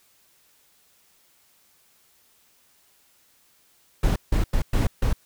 brown noise bursts at uneven times, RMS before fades -20 dBFS, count 5, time 4.03-4.16 / 4.32-4.44 / 4.53-4.62 / 4.73-4.87 / 5.02-5.13 s, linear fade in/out 5 ms, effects white hiss -61 dBFS RMS until 5.25 s

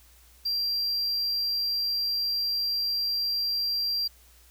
triangle tone, 4737 Hz, D8, 14 cents sharp, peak -24 dBFS, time 0.45-4.08 s, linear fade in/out 10 ms, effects added 60 Hz sine -56 dBFS peak until 4.5 s + white hiss -58 dBFS RMS until 4.5 s

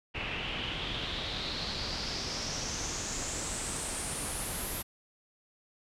pink noise with low-pass filter sweep, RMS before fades -36 dBFS, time 0.14-4.83 s, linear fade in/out 20 ms, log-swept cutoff 2600 to 12000 Hz, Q 5, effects none

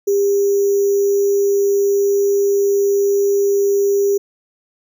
sine tone with sample-and-hold, 399.5 Hz, G4, 33 cents sharp, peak -12 dBFS, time 0.07-4.18 s, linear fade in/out 10 ms, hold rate 6300 Hz, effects none

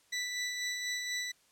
20% pulse tone with tremolo, 1975.5 Hz, B6, in tune, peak -27 dBFS, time 0.12-1.32 s, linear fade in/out 10 ms, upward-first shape sine, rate 4.1 Hz, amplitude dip 35%, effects white hiss -67 dBFS RMS until 1.51 s + low-pass 10000 Hz 12 dB/octave

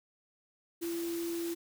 sine tone in noise, 338.4 Hz, E4, 45 cents sharp, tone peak -33 dBFS, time 0.81-1.55 s, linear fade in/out 20 ms, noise white, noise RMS -45 dBFS, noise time 0.81-1.55 s, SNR +9 dB, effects none

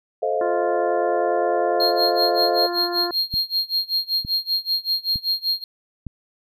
sine chord, F dominant seventh, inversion first, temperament just, 436.5 / 523.8 / 628.6 / 698.5 Hz, A4 / C5 / Eb5 / F5, -14 / +2 / +18 / 0 cents, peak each -25 dBFS, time 0.22-2.67 s, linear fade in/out 10 ms
harmonic tone, 349.2 Hz, F4, in tune, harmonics 1 / 2 / 3 / 4 / 5, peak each -26 / -29 / -32 / -35 / -38 dBFS, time 0.41-3.11 s, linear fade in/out 2 ms
triangle tone with tremolo, 4232 Hz, C8, 19 cents sharp, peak -16 dBFS, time 1.8-5.64 s, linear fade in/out 2 ms, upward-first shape sine, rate 5.2 Hz, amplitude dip 95%
click train, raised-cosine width 5 ms, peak -19 dBFS, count 4, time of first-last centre 3.34-6.067 s, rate 1.1 Hz
effects none

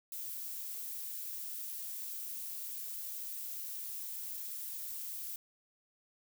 violet noise, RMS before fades -42 dBFS, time 0.12-5.36 s, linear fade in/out 2 ms, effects none

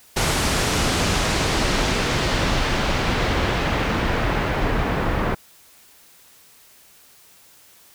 pink noise with low-pass filter sweep, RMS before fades -21 dBFS, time 0.16-5.35 s, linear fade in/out 10 ms, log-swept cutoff 10000 to 1600 Hz, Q 0.76, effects white hiss -51 dBFS RMS until 7.94 s

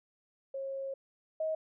sine tone pair in turn, 542 / 632.4 Hz, C#5 / D#5, -39 / +28 cents, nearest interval minor third, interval 267 cents, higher second, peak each -35 / -30 dBFS, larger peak second, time 0.54-0.94 / 1.4-1.55 s, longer first, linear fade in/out 5 ms, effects none

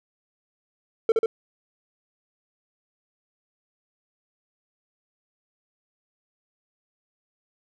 triangle tone with echo, 448.9 Hz, A4, 35 cents sharp, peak -13 dBFS, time 1.09-1.12 s, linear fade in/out 2 ms, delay 70 ms, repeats 2, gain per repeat -2 dB, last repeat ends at 1.26 s, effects none

